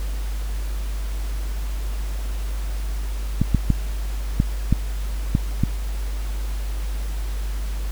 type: clicks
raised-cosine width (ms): 5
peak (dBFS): -4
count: 7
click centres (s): 3.416 / 3.547 / 3.703 / 4.401 / 4.726 / 5.351 / 5.636
effects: added 50 Hz sine -23 dBFS peak until 7.91 s + pink hiss -40 dBFS RMS until 7.91 s